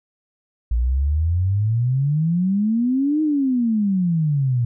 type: exponential two-way sweep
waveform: sine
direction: up then down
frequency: 56.2 to 313.9 to 117 Hz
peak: -16 dBFS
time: 0.71-4.65 s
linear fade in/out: 5 ms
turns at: 3.22 s
effects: none